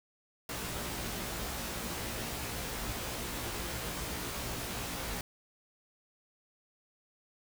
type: noise with comb filter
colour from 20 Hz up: pink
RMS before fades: -38 dBFS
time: 0.49-5.21 s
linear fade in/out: 2 ms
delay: 17 ms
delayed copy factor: +1
effects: none